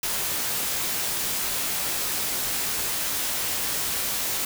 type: noise with comb filter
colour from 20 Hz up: white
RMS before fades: -27 dBFS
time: 0.03-4.45 s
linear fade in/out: 2 ms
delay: 18 ms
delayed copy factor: -0.5
effects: none